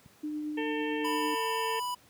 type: click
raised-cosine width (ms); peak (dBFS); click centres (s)
5; -37; 0.061
type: tone with tremolo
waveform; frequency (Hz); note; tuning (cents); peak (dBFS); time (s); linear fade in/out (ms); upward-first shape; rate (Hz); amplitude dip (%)
sine; 301.7; D4; +47; -31; 0.23-1.35; 10; triangle; 9; 25
type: harmonic tone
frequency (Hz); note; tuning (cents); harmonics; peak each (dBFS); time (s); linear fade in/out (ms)
448.8; A4; +34; 1 / 2 / 4 / 5 / 6 / 7; -34 / -39 / -39 / -45 / -41 / -45; 0.57-1.8; 10
type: tone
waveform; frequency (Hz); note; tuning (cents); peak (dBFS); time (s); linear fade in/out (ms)
square; 987.8; B5; 0; -32; 1.04-1.95; 10
effects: pink hiss -60 dBFS RMS until 2.09 s + high-pass 100 Hz 12 dB/octave